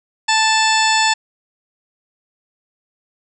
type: harmonic tone with a mistuned harmonic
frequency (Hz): 880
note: A5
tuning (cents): 0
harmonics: 1 / 2 / 3 / 4 / 5 / 6 / 8 / 9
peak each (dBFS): -16 / -19 / -21 / -22 / -23 / -24 / -25 / -26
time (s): 0.28-1.14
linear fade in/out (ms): 10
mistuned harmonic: 9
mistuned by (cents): -27
effects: none